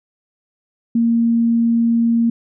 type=tone; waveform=sine; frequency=231.9 Hz; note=A#3; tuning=9 cents flat; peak=-12 dBFS; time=0.95-2.3 s; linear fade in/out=5 ms; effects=none